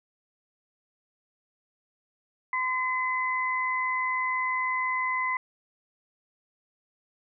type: tone pair together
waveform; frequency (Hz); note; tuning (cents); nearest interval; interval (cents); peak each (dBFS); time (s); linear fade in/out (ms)
sine; 1026 / 2032; C6 / B6; -34 / +49; octave; 1183; -28; 2.53-5.37; 2
effects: none